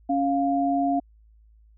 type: tone pair together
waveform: sine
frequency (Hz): 277.9 / 700.3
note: C#4 / F5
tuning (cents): +4 / +5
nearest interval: octave + major third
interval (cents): 1601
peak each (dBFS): -23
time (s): 0.09-1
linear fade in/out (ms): 10
effects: added 54 Hz sine -52 dBFS peak until 1.77 s